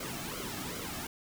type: noise with flanger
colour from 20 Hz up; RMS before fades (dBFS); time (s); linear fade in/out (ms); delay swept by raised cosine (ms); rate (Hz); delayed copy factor
pink; -39; 0-1.07; 5; 1.1 to 2.1; 2.6; -0.75
effects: none